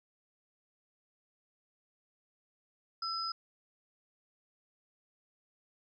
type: tone pair together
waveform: sine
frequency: 1329 / 5018 Hz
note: E6 / D#8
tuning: +14 / +14 cents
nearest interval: octave + major seventh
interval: 2300 cents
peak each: -37 / -36 dBFS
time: 3.02-3.32 s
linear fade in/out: 5 ms
effects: none